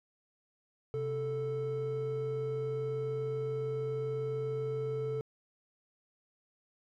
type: tone pair together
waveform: triangle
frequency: 130.81 / 439.6 Hz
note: C3 / A4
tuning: 0 / -2 cents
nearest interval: octave + major sixth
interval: 2098 cents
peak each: -35 / -31 dBFS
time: 0.94-5.21 s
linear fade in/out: 0 ms
effects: tanh soft clip ceiling -24 dBFS